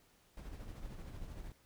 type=noise with tremolo; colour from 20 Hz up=brown; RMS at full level=-45 dBFS; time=0.37-1.52 s; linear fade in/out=2 ms; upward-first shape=sine; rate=13 Hz; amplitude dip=45%; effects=pink hiss -69 dBFS RMS until 1.65 s